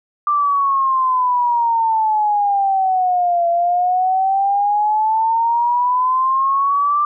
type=exponential two-way sweep; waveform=sine; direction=down then up; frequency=1185 to 681 to 1185 Hz; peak=-13 dBFS; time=0.27-7.05 s; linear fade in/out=2 ms; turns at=3.48 s; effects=none